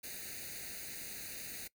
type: noise with comb filter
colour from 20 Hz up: white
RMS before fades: -45 dBFS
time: 0.03-1.68 s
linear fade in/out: 10 ms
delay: 0.46 ms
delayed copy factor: +0.9
effects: noise-tail reverb RT60 0.1 s tail -21 dB re dry